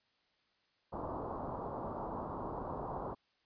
white low-pass noise, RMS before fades -41 dBFS, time 0.92-3.15 s, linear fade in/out 20 ms, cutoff 1100 Hz, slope 48 dB/octave, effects white hiss -75 dBFS RMS until 3.45 s + resampled to 11025 Hz

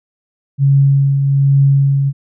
sine tone with tremolo, 138.59 Hz, C#3, in tune, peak -6 dBFS, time 0.58-2.13 s, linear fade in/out 50 ms, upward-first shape triangle, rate 1.2 Hz, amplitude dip 45%, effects none

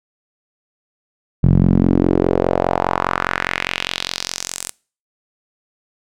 sawtooth tone with band-pass filter sweep, 44.89 Hz, F1, 48 cents sharp, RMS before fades -17 dBFS, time 1.43-4.7 s, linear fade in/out 0 ms, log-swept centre 140 to 9000 Hz, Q 2.2, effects noise-tail reverb RT60 0.4 s tail -25 dB re dry

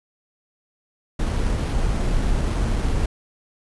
brown noise with sample-and-hold, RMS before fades -21 dBFS, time 1.19-3.06 s, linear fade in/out 5 ms, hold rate 7350 Hz, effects resampled to 24000 Hz

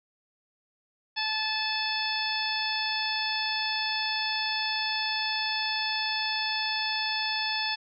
harmonic tone with a mistuned harmonic, 870 Hz, A5, 20 cents flat, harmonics 1 / 2 / 3 / 4 / 5 / 6, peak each -34 / -34 / -34 / -34 / -34 / -34 dBFS, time 1.16-7.76 s, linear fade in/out 20 ms, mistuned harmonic 5, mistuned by +21 cents, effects none

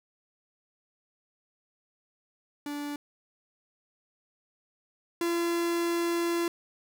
45% pulse tone pair in turn, 290.7 / 341 Hz, D4 / F4, -18 / -41 cents, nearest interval minor third, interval 277 cents, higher second, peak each -33 / -26 dBFS, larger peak second, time 2.66-2.96 / 5.21-6.48 s, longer second, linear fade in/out 2 ms, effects none

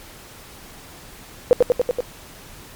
sine tone with echo, 493.9 Hz, B4, in tune, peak -7 dBFS, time 1.51-1.53 s, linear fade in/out 0 ms, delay 95 ms, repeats 5, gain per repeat -2 dB, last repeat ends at 2.005 s, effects pink hiss -42 dBFS RMS until 2.75 s + MP3 96 kbps

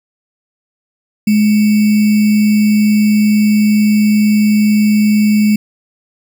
sine tone with sample-and-hold, 211.1 Hz, G#3, 29 cents sharp, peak -7 dBFS, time 1.27-5.56 s, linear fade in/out 5 ms, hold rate 2450 Hz, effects none

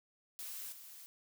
blue noise with level steps, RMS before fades -45 / -53 dBFS, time 0.39-1.06 s, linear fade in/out 0 ms, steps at 0.72 s, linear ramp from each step 5 ms, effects none

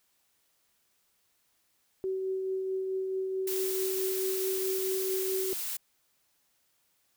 sine tone with tremolo, 379.5 Hz, F#4, 44 cents sharp, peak -28 dBFS, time 2.04-5.53 s, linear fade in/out 0 ms, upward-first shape triangle, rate 4.6 Hz, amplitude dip 30%
blue noise, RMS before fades -35 dBFS, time 3.47-5.77 s, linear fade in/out 5 ms
effects white hiss -72 dBFS RMS until 7.16 s

